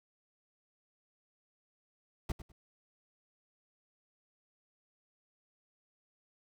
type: noise with echo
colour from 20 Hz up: brown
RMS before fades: -33 dBFS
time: 2.29-2.32 s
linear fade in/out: 5 ms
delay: 100 ms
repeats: 2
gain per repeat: -13 dB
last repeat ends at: 2.52 s
effects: none